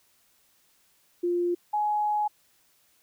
sine tone pair in turn, 350 / 839.7 Hz, F4 / G#5, +4 / +19 cents, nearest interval octave + minor third, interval 1515 cents, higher second, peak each -23 dBFS, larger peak neither, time 1.23-1.55 / 1.73-2.28 s, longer second, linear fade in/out 10 ms, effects white hiss -65 dBFS RMS until 3.02 s

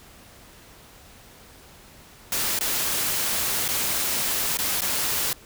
white noise with dropouts, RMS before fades -25 dBFS, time 2.32-5.33 s, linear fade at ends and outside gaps 2 ms, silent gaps 2.59-2.609 / 3.68-3.687 / 4.572-4.587 / 4.808-4.818 s, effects pink hiss -49 dBFS RMS until 5.45 s

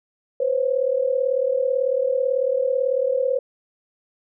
sine tone pair together, 502 / 540.1 Hz, B4 / C#5, +28 / -45 cents, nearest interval minor second, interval 127 cents, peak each -21 dBFS, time 0.4-3.39 s, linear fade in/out 5 ms, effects none

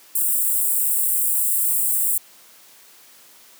white high-pass noise, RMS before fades -20 dBFS, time 0.15-2.18 s, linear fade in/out 5 ms, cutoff 7700 Hz, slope 96 dB/octave, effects white hiss -49 dBFS RMS until 3.59 s + high-pass 200 Hz 12 dB/octave

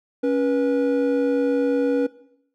triangle tone pair together, 277.2 / 485.8 Hz, C#4 / B4, 0 / -29 cents, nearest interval minor seventh, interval 971 cents, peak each -19 dBFS, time 0.23-2.07 s, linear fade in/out 10 ms, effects noise-tail reverb RT60 0.7 s tail -18 dB re dry

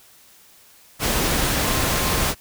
sine tone in noise, 1052 Hz, C6, 9 cents sharp, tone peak -32 dBFS, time 1.63-2.29 s, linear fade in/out 50 ms, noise pink, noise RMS -21 dBFS, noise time 0.99-2.35 s, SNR -14 dB, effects white hiss -51 dBFS RMS until 2.4 s

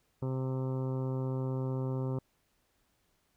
harmonic tone, 130.81 Hz, C3, in tune, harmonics 1 / 2 / 3 / 4 / 5 / 6 / 7 / 8 / 9 / 10, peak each -32 / -39 / -40 / -43 / -56 / -55 / -50 / -55 / -55 / -59 dBFS, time 0.22-2.19 s, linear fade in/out 5 ms, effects pink hiss -74 dBFS RMS until 3.36 s

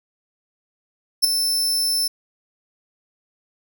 sawtooth tone with ADSR envelope, 5300 Hz, E8, 9 cents sharp, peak -6 dBFS, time 1.22-2.08 s, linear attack 25 ms, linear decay 5 ms, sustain -10 dB, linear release 9 ms, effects none

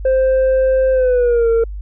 sine tone with pitch glide, 523.3 to 458.2 Hz, C5 to A#4, 0 to -30 cents, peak -8 dBFS, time 0.05-1.64 s, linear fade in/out 5 ms, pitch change -230 cents, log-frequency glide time 0.92-1.49 s, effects tanh soft clip ceiling -10 dBFS + added 50 Hz sine -24 dBFS peak until 1.81 s

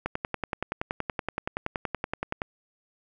click train, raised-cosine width 0.5 ms, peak -13 dBFS, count 26, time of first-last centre 0.06-2.418 s, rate 10.6 Hz, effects none

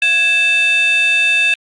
sine tone with frequency modulation, 2637 Hz, E7, in tune, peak -8 dBFS, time 0.02-1.54 s, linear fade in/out 2 ms, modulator 975 Hz, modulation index 0.65, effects tanh soft clip ceiling -9 dBFS + Opus 48 kbps

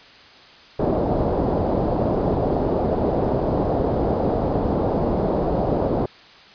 white low-pass noise, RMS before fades -21 dBFS, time 0.79-6.06 s, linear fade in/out 5 ms, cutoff 680 Hz, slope 24 dB/octave, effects white hiss -46 dBFS RMS until 6.54 s + resampled to 11025 Hz

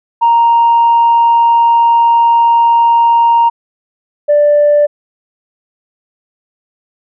sine tone pair in turn, 932.3 / 587.9 Hz, A#5 / D5, 0 / +2 cents, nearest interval minor sixth, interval 798 cents, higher first, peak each -4 dBFS, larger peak neither, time 0.21-3.5 / 4.28-4.87 s, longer first, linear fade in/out 20 ms, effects tanh soft clip ceiling -2 dBFS

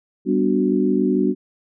sine chord, G major seventh, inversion none, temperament equal, 196 / 246.9 / 293.7 / 370 Hz, G3 / B3 / D4 / F#4, 0 / 0 / 0 / 0 cents, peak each -21 dBFS, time 0.25-1.35 s, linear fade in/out 50 ms, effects none

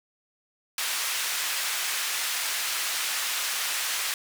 pink band-pass noise, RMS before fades -29 dBFS, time 0.78-4.14 s, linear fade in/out 2 ms, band 1600 to 16000 Hz, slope 12 dB/octave, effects none

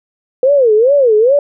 sine tone with vibrato, 493.9 Hz, B4, in tune, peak -6 dBFS, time 0.43-1.39 s, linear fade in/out 2 ms, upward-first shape sine, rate 2.4 Hz, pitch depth 270 cents each way, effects none

